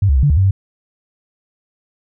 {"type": "tone with pitch steps", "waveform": "sine", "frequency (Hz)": [99.2, 69.6, 64.1, 144.6, 73.3, 95.5, 96.9], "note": ["G2", "C#2", "C2", "D3", "D2", "G2", "G2"], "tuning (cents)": [21, 8, -35, -27, -3, -45, -20], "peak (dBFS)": -9, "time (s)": [0.02, 0.51], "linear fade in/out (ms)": 5, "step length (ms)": 70, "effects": []}